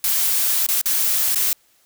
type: noise with dropouts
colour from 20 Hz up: blue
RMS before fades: -19 dBFS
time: 0.04-1.53 s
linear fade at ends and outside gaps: 2 ms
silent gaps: 0.665-0.687 / 0.814-0.857 / 1.347-1.357 s
effects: white hiss -59 dBFS RMS until 1.85 s